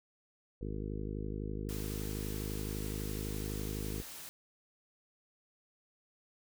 harmonic tone, 51.91 Hz, G#1, in tune, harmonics 1 / 2 / 3 / 4 / 5 / 6 / 7 / 8 / 9, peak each -40 / -43 / -45 / -46 / -47 / -48 / -48 / -49 / -50 dBFS, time 0.61-4.02 s, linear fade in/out 5 ms
white noise, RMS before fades -47 dBFS, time 1.69-4.29 s, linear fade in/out 0 ms
effects none

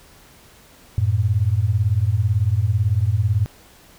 sine beating tone pair, 93.1 / 111.1 Hz, F#2 / A2, +11 / +17 cents, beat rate 18 Hz, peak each -19 / -18 dBFS, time 0.98-3.46 s, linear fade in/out 0 ms, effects pink hiss -49 dBFS RMS until 3.98 s

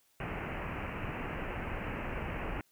pink low-pass noise, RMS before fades -38 dBFS, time 0.2-2.61 s, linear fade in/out 2 ms, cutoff 2800 Hz, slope 96 dB/octave, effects white hiss -70 dBFS RMS until 2.71 s

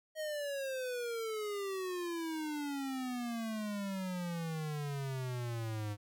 square exponential sweep, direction down, 631 to 102.2 Hz, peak -37 dBFS, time 0.15-5.97 s, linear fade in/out 50 ms, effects none

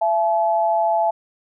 sine tone pair together, 672.4 / 859 Hz, E5 / A5, +34 / -42 cents, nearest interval major third, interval 424 cents, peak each -18 / -19 dBFS, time 0.01-1.11 s, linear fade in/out 10 ms, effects none

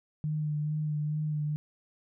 sine tone with vibrato, 151.4 Hz, D#3, 47 cents flat, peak -28 dBFS, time 0.24-1.56 s, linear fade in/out 0 ms, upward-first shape sine, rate 2.3 Hz, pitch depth 23 cents each way, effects none

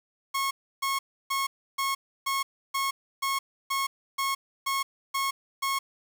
sawtooth tone bursts, 1091 Hz, C#6, 28 cents flat, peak -22 dBFS, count 12, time 0.34-5.79 s, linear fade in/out 10 ms, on 170 ms, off 310 ms, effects 8-bit

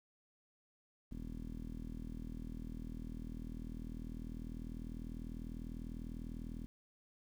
sawtooth tone with low-pass filter, 40.04 Hz, E1, 50 cents flat, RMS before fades -45 dBFS, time 1.11-6.66 s, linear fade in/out 0 ms, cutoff 250 Hz, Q 4, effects 11-bit

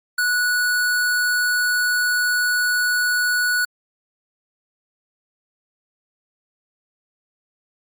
square tone, 1471 Hz, F#6, 11 cents flat, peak -18 dBFS, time 0.18-3.65 s, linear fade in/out 5 ms, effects Opus 48 kbps

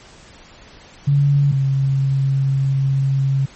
sine tone pair in turn, 141.8 / 136 Hz, C#3 / C#3, +40 / -33 cents, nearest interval minor second, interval 73 cents, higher first, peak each -11 / -14 dBFS, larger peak first, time 1.07-1.52 / 1.52-3.46 s, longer second, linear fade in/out 10 ms, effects pink hiss -44 dBFS RMS until 3.55 s + MP3 32 kbps

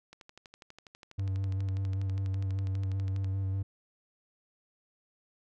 click train, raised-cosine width 0.2 ms, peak -32 dBFS, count 39, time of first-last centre 0.13-3.245 s, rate 12.2 Hz
triangle tone with vibrato, 96.4 Hz, G2, 28 cents flat, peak -27 dBFS, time 1.18-3.63 s, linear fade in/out 10 ms, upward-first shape square, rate 5.1 Hz, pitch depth 17 cents each way
effects none

